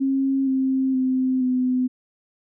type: tone with pitch steps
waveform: sine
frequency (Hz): 269.9 / 264.3 / 258.9 / 253.6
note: C#4 / C4 / C4 / B3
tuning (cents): -46 / +18 / -18 / +46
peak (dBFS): -18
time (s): 0-1.88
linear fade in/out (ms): 20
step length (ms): 470
effects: none